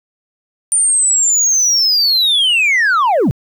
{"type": "linear sweep", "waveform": "sine", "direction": "down", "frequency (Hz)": [9180, 99.5], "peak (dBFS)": -7, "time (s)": [0.72, 3.31], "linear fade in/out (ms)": 0, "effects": ["tanh soft clip ceiling -9 dBFS", "8-bit"]}